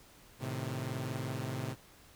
sawtooth chord, A diminished, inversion none, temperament equal, 110 / 130.81 / 155.56 Hz, A2 / C3 / Eb3, 0 / 0 / 0 cents, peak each -36 / -34 / -40 dBFS, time 0.39-1.76 s, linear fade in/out 50 ms, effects pink hiss -59 dBFS RMS until 2.15 s

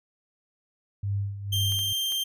sine tone with tremolo, 100 Hz, G2, 35 cents sharp, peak -24 dBFS, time 1.03-1.93 s, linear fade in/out 5 ms, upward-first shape sine, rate 2.1 Hz, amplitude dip 70%
40% pulse tone, 3161 Hz, G7, 14 cents sharp, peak -25 dBFS, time 1.52-2.24 s, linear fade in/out 10 ms
clicks, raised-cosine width 0.2 ms, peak -26 dBFS, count 3, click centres 1.722 / 1.791 / 2.122 s
effects none

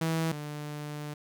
sawtooth tone pair in turn, 162.5 / 148.56 Hz, E3 / D3, -24 / +20 cents, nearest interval major second, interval 156 cents, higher first, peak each -23 / -32 dBFS, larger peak first, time 0.01-0.32 / 0.32-1.14 s, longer second, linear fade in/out 5 ms, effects none

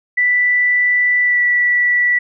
sine tone with pitch glide, 1975.5 to 1956.2 Hz, B6 to B6, 0 to -17 cents, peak -11 dBFS, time 0.17-2.19 s, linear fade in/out 10 ms, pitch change -17 cents, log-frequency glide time 1.22-1.41 s, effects none

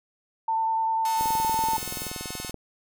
sine tone with vibrato, 895 Hz, A5, 29 cents sharp, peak -22 dBFS, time 0.48-1.77 s, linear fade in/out 5 ms, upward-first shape triangle, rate 10 Hz, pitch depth 13 cents each way
5% pulse chord, F# diminished seventh, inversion none, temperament just, 740 / 888 / 1065.6 / 1278.7 Hz, F#5 / A5 / C6 / Eb6, 0 / +16 / +31 / +47 cents, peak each -29 dBFS, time 1.05-2.51 s, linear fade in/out 2 ms
white band-stop noise, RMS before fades -37 dBFS, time 1.15-2.12 s, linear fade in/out 50 ms, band 510 to 6600 Hz, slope 24 dB/octave
click train, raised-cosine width 2 ms, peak -23 dBFS, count 29, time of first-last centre 1.21-2.543 s, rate 21 Hz
effects none

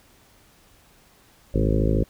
harmonic tone with a mistuned harmonic, 53.7 Hz, A1, 41 cents flat, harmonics 1 / 2 / 3 / 4 / 5 / 6 / 7 / 8 / 9 / 10, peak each -22 / -25 / -27 / -28 / -29 / -30 / -30 / -31 / -32 / -32 dBFS, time 1.54-2.04 s, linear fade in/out 5 ms, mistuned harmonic 3, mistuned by -64 cents, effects pink hiss -56 dBFS RMS until 2.09 s

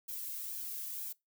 violet noise with flanger, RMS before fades -41 dBFS, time 0.08-1.13 s, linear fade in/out 10 ms, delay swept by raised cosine 1.2 to 1.87 ms, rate 2.1 Hz, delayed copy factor +0.55, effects noise-tail reverb RT60 0.2 s tail -23 dB re dry

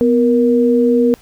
sine tone pair together, 248.1 / 471.1 Hz, B3 / A#4, +8 / +18 cents, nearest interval major seventh, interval 1110 cents, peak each -12 dBFS, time 0.01-1.14 s, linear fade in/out 0 ms, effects pink hiss -47 dBFS RMS until 1.21 s

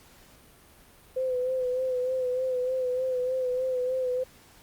sine tone with vibrato, 509 Hz, C5, 48 cents flat, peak -25 dBFS, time 1.16-4.24 s, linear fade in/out 10 ms, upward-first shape sine, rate 3.3 Hz, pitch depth 38 cents each way, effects pink hiss -55 dBFS RMS until 4.62 s + Opus 48 kbps

